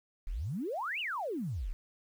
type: exponential two-way sweep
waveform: sine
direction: up then down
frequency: 31.03 to 3017 to 31.03 Hz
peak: -33 dBFS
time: 0.27-1.73 s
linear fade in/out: 0 ms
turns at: 1 s
effects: 10-bit